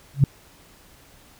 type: tone with exponential growth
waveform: sine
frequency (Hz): 137.8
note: C#3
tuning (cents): -10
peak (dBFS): -7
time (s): 0.14-0.24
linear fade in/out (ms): 2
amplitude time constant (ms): 21
effects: pink hiss -52 dBFS RMS until 1.39 s